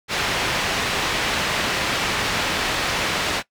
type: low-pass noise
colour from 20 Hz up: white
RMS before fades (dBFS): -23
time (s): 0.08-3.43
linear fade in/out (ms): 50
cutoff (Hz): 3200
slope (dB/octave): 12
effects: noise-tail reverb RT60 0.1 s tail -19 dB re dry